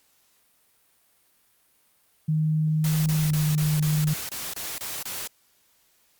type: tone with pitch glide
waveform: sine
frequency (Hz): 155.56 to 152.36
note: D#3 to D#3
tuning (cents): 0 to -36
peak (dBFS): -20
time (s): 2.28-4.14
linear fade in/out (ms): 10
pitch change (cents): -36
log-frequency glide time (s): 3.16-3.31
type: noise bursts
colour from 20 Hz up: white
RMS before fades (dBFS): -33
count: 10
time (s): 2.84-5.274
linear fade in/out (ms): 2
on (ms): 220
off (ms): 26
effects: white hiss -64 dBFS RMS until 6.19 s + Opus 48 kbps